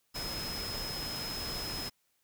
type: tone in noise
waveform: sine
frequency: 5130 Hz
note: E8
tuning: 48 cents flat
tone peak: -38 dBFS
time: 0.14-1.9 s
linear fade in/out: 20 ms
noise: pink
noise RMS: -40 dBFS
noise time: 0.14-1.9 s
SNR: -1 dB
effects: white hiss -75 dBFS RMS until 2.23 s